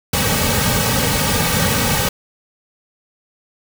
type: noise with comb filter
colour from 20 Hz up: pink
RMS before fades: -17 dBFS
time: 0.13-2.09 s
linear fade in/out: 5 ms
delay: 2.9 ms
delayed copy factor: -1
effects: none